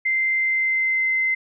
sine tone with pitch glide, 2083 to 2066 Hz, C7 to C7, -8 to -22 cents, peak -18 dBFS, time 0.05-1.35 s, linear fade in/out 10 ms, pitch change -14 cents, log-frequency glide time 0.34-1.11 s, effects none

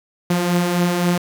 sawtooth beating tone pair, 172.7 / 176.5 Hz, F3 / F3, -19 / +19 cents, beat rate 3.8 Hz, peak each -20 / -13 dBFS, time 0.3-1.18 s, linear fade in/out 5 ms, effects 7-bit

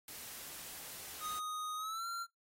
white noise, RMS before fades -48 dBFS, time 0.08-1.39 s, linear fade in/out 2 ms
square tone with pitch glide, 1244.5 to 1372.9 Hz, D#6 to F6, 0 to -30 cents, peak -39 dBFS, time 1.2-2.27 s, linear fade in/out 50 ms, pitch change +170 cents, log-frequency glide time 1.76-2.07 s
effects noise-tail reverb RT60 0.2 s tail -26 dB re dry + AAC 48 kbps

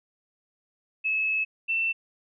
sine tone pair in turn, 2592 / 2680 Hz, E7 / E7, -30 / +28 cents, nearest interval minor second, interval 58 cents, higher second, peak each -23 / -23 dBFS, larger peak neither, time 1.04-1.45 / 1.68-1.93 s, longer first, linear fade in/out 20 ms, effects none

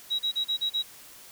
sine tone bursts, 3851 Hz, B7, 44 cents flat, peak -24 dBFS, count 6, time 0.1-0.828 s, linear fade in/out 20 ms, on 93 ms, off 34 ms, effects white hiss -49 dBFS RMS until 1.31 s

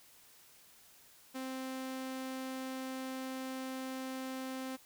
sawtooth tone, 261.6 Hz, C4, in tune, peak -35 dBFS, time 1.34-4.77 s, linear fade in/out 20 ms, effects white hiss -61 dBFS RMS until 4.85 s

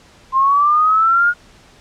sine linear sweep, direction up, 1046.5 to 1440 Hz, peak -10 dBFS, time 0.32-1.34 s, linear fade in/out 50 ms, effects pink hiss -47 dBFS RMS until 1.8 s + low-pass 7000 Hz 12 dB/octave

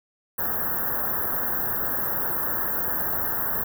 white band-stop noise, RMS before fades -26 dBFS, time 0.38-3.64 s, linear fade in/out 10 ms, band 1800 to 12000 Hz, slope 96 dB/octave, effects none

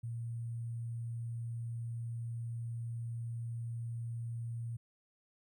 sine tone with sample-and-hold, 116.54 Hz, A#2, in tune, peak -37 dBFS, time 0.03-4.77 s, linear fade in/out 10 ms, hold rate 8820 Hz, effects none

